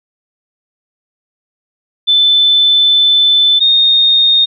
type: tone pair in turn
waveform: sine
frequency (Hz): 3520 / 3688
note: A7 / A#7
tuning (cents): 0 / -19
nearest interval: minor second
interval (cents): 81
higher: second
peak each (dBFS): -6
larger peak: neither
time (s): 2.07-3.6 / 3.6-4.46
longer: first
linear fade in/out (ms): 20
effects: none